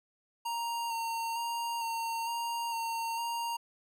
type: tone with vibrato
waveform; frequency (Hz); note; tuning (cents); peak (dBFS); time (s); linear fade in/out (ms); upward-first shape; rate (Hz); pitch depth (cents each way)
square; 925; A#5; -14; -33; 0.45-3.57; 10; square; 1.1; 17
effects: none